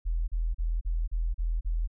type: tone bursts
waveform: sine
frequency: 41.2 Hz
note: E1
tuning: in tune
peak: -25 dBFS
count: 7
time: 0.05-1.876 s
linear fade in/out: 20 ms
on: 230 ms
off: 36 ms
effects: none